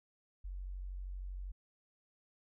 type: tone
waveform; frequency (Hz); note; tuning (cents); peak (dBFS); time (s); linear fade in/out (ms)
sine; 46.37; F#1; +5; -40; 0.44-1.52; 10
effects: none